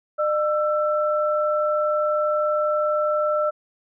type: tone pair together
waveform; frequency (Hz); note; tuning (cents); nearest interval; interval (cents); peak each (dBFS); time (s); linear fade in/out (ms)
sine; 604 / 1333.8; D5 / E6; +48 / +20; octave + major second; 1372; -20 / -24; 0.18-3.51; 20
effects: none